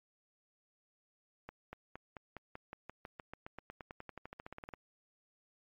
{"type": "accelerating click train", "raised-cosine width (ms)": 0.5, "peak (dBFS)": -30, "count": 28, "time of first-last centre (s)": [1.49, 4.737], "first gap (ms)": 240, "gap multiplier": 0.94, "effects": ["MP3 48 kbps"]}